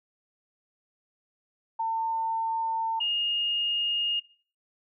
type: tone pair in turn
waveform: sine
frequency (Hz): 901 / 2845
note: A5 / F7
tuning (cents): +41 / +31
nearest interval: octave + minor sixth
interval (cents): 1990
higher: second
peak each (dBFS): -25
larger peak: neither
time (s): 1.79-3 / 3-4.2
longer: first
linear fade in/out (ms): 10
effects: noise-tail reverb RT60 0.4 s tail -17 dB re dry